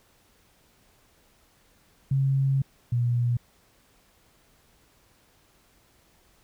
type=tone pair in turn; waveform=sine; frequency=135.8 / 120.47 Hz; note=C#3 / B2; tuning=-35 / -43 cents; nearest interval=major second; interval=208 cents; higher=first; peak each=-20 / -21 dBFS; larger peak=first; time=2.11-2.62 / 2.92-3.37 s; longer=first; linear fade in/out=5 ms; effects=pink hiss -62 dBFS RMS until 6.43 s